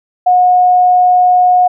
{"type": "tone", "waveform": "sine", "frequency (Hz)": 725, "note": "F#5", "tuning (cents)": -35, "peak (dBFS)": -5, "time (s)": [0.26, 1.68], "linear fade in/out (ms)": 10, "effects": []}